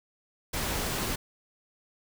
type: noise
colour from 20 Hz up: pink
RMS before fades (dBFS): -31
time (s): 0.53-1.16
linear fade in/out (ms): 10
effects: none